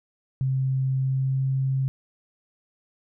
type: tone with pitch glide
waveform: sine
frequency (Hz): 132.4 to 133.55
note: C3 to C3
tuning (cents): +21 to +36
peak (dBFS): -21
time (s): 0.41-1.88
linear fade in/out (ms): 0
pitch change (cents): +15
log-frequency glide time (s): 0.97-1.44
effects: none